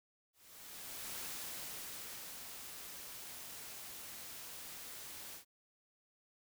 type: noise with ADSR envelope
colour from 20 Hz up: white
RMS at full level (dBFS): -44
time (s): 0.33-5.45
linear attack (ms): 850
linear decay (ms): 1200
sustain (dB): -5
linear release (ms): 100
effects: none